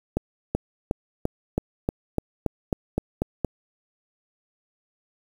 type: accelerating click train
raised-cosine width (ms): 2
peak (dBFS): -9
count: 12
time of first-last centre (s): 0.17-3.447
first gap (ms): 380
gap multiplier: 0.95
effects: 7-bit